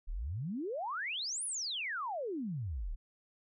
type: exponential two-way sweep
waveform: sine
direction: up then down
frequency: 31.18 to 10548 to 31.18 Hz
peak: -35 dBFS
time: 0.07-2.96 s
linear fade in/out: 20 ms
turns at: 1.45 s
effects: none